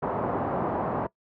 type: low-pass noise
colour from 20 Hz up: white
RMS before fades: -28 dBFS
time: 0.02-1.07 s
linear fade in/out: 10 ms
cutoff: 980 Hz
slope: 24 dB/octave
effects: noise-tail reverb RT60 0.1 s tail -21 dB re dry + high-pass 100 Hz 12 dB/octave